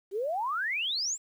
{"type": "exponential sweep", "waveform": "sine", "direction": "up", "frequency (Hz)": [370, 7800], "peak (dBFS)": -28, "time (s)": [0.11, 1.18], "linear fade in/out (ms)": 50, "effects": ["10-bit"]}